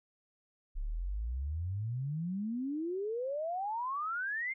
sine exponential sweep, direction up, 32.7 to 2154 Hz, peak -33 dBFS, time 0.75-4.54 s, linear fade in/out 20 ms, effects none

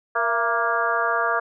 harmonic tone with a mistuned harmonic, 234.3 Hz, A#3, 9 cents sharp, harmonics 2 / 3 / 4 / 5 / 6 / 7, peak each -29 / -26 / -29 / -24 / -26 / -27 dBFS, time 0.15-1.4 s, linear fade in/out 10 ms, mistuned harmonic 3, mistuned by -67 cents, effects none

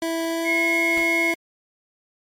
25% pulse tone with pitch glide, 329.3 to 333.7 Hz, E4 to E4, -2 to +21 cents, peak -19 dBFS, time 0.02-1.34 s, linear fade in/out 2 ms, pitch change +23 cents, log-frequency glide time 0.24-0.65 s
sine tone, 2167 Hz, C#7, 40 cents flat, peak -19 dBFS, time 0.44-1.35 s, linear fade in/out 50 ms
pink noise with exponential decay, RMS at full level -32 dBFS, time 0.97-1.11 s, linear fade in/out 2 ms, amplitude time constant 30 ms
effects MP3 64 kbps

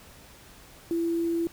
sine tone with quantisation, 335.7 Hz, E4, 32 cents sharp, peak -24 dBFS, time 0.91-1.47 s, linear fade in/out 0 ms, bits 8, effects pink hiss -51 dBFS RMS until 1.52 s

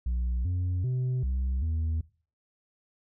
sine tone with pitch steps, 60.6 / 90.2 / 127.3 / 64.5 / 80.2 Hz, B1 / F#2 / C3 / C2 / E2, -32 / -44 / -47 / -24 / -47 cents, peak -23 dBFS, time 0.06-2.01 s, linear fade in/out 5 ms, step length 390 ms, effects noise-tail reverb RT60 0.4 s tail -21 dB re dry + tanh soft clip ceiling -25 dBFS

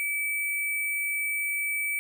sine tone with sample-and-hold, 2301 Hz, D7, 36 cents flat, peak -26 dBFS, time 0-1.99 s, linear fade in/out 0 ms, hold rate 11025 Hz, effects none

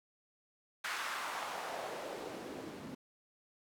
white noise with band-pass filter sweep, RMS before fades -42 dBFS, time 0.84-2.95 s, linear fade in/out 5 ms, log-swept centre 1600 to 220 Hz, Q 1.7, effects none

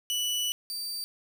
sawtooth tone pair in turn, 2960 / 4646 Hz, F#7 / D8, 0 / -20 cents, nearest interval minor sixth, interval 780 cents, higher second, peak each -24 / -30 dBFS, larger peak first, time 0.1-0.52 / 0.7-1.04 s, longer first, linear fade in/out 0 ms, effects 9-bit

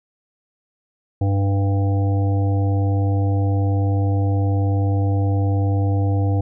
harmonic tone, 98.9 Hz, G2, 16 cents sharp, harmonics 1 / 3 / 5 / 7 / 8, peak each -16 / -26 / -30 / -33 / -34 dBFS, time 1.21-6.41 s, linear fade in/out 5 ms, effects none

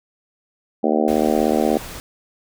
harmonic tone, 76.7 Hz, D#2, 24 cents flat, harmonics 3 / 4 / 5 / 6 / 7 / 8 / 9 / 10, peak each -21 / -22 / -23 / -24 / -24 / -25 / -26 / -26 dBFS, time 0.83-1.78 s, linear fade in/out 10 ms
pink noise, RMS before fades -34 dBFS, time 1.08-2 s, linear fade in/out 0 ms
effects none

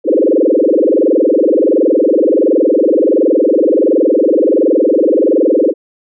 sine tone with frequency modulation, 417.2 Hz, G#4, 8 cents sharp, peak -7 dBFS, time 0.04-5.74 s, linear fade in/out 50 ms, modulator 21.4 Hz, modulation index 6, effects none

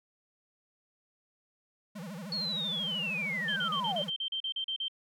square tone with vibrato, 185 Hz, F#3, in tune, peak -40 dBFS, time 1.95-4.1 s, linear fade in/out 10 ms, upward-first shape sine, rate 13 Hz, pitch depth 260 cents each way
sine linear sweep, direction down, 4389 to 550 Hz, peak -31 dBFS, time 2.32-4.02 s, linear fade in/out 2 ms
sine tone bursts, 3136 Hz, G7, in tune, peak -31 dBFS, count 12, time 3.48-4.883 s, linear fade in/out 5 ms, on 83 ms, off 37 ms
effects none

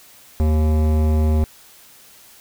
sine tone with hard clipping, 77.4 Hz, D#2, 9 cents flat, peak -16 dBFS, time 0.4-1.44 s, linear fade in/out 0 ms, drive 16 dB, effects white hiss -47 dBFS RMS until 2.4 s

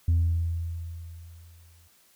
sine tone with exponential decay, 83.8 Hz, E2, 29 cents sharp, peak -16 dBFS, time 0.08-1.88 s, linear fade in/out 5 ms, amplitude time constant 390 ms, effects tanh soft clip ceiling -17 dBFS + white hiss -61 dBFS RMS until 2.15 s

